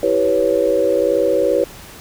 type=chord; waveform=sine; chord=C# half-diminished seventh; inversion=first; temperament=equal; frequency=329.6 / 392 / 493.9 / 554.4 Hz; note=E4 / G4 / B4 / C#5; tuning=0 / 0 / 0 / 0 cents; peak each=-22 / -20 / -17 / -17 dBFS; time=0.03-1.64 s; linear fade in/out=2 ms; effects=pink hiss -38 dBFS RMS until 2 s